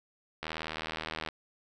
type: click train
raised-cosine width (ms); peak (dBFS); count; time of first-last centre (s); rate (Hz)
0.3; -19; 69; 0.43-1.288; 79.3
effects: none